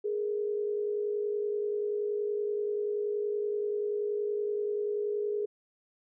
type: tone pair together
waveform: sine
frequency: 415.3 / 465.8 Hz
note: G#4 / A#4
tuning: 0 / -1 cents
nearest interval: major second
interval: 199 cents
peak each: -29 / -37 dBFS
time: 0.04-5.46 s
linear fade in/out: 10 ms
effects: none